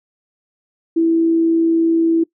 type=tone with amplitude modulation; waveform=sine; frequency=329.6 Hz; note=E4; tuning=in tune; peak=-10 dBFS; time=0.96-2.24 s; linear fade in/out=10 ms; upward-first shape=sine; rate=60.1 Hz; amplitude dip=25%; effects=noise-tail reverb RT60 0.1 s tail -21 dB re dry